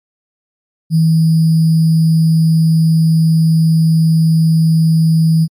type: tone with sample-and-hold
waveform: sine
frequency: 161.3 Hz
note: E3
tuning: 37 cents flat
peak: -7 dBFS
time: 0.9-5.48 s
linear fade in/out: 50 ms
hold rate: 4900 Hz
effects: MP3 64 kbps